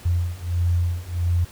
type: beating tone pair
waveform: sine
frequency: 86.2 / 87.7 Hz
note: F2 / F2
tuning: -22 / +8 cents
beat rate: 1.5 Hz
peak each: -23 / -22 dBFS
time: 0.05-1.45 s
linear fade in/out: 10 ms
effects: pink hiss -45 dBFS RMS until 1.51 s